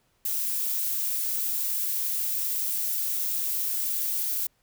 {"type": "noise", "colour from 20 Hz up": "violet", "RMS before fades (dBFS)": -28, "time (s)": [0.25, 4.47], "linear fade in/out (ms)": 5, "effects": ["pink hiss -69 dBFS RMS until 4.62 s"]}